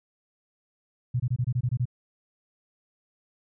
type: tone bursts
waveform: sine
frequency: 123.47 Hz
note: B2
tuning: in tune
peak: -22 dBFS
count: 9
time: 1.14-1.855 s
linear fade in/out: 10 ms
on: 59 ms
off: 23 ms
effects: none